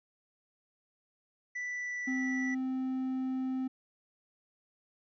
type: tone with pitch glide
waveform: triangle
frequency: 1975.5 to 1963 Hz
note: B6 to B6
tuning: 0 to -11 cents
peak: -33 dBFS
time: 1.55-2.55 s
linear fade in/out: 10 ms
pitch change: -11 cents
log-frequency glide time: 1.67-2.24 s
type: tone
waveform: triangle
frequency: 260.2 Hz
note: C4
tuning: 9 cents flat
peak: -29 dBFS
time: 2.07-3.68 s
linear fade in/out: 10 ms
effects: resampled to 16000 Hz